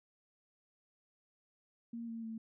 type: tone with pitch steps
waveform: sine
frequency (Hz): 232.6 / 228.2 / 223.9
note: A#3 / A#3 / A3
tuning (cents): -4 / -37 / +30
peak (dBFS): -40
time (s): 1.93-2.38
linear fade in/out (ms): 5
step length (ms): 150
effects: none